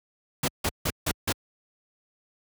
pink noise bursts, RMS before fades -25 dBFS, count 5, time 0.43-1.325 s, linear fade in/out 5 ms, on 51 ms, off 160 ms, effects high-pass 60 Hz 12 dB/octave

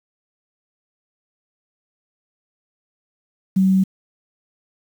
sine tone with quantisation, 190 Hz, F#3, 46 cents sharp, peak -12 dBFS, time 3.56-3.84 s, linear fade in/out 10 ms, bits 7, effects none

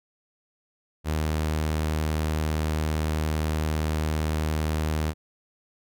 sawtooth tone, 77.6 Hz, D#2, 4 cents flat, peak -20 dBFS, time 1.04-5.14 s, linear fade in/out 50 ms, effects none

